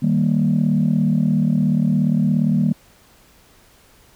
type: chord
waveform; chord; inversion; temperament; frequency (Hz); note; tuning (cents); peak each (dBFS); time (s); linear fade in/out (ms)
sine; Eb major; none; equal; 155.56 / 196 / 233.1; Eb3 / G3 / Bb3; 0 / 0 / 0; -18; 0.02-2.73; 10
effects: tanh soft clip ceiling -8 dBFS + pink hiss -52 dBFS RMS until 4.15 s